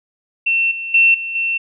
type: tone with level steps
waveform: sine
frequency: 2700 Hz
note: E7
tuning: 41 cents sharp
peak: -13 / -23 / -8 / -22 / -16 dBFS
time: 0.46-1.58 s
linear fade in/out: 10 ms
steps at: 0.71 / 0.94 / 1.14 / 1.35 s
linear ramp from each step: 5 ms
effects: none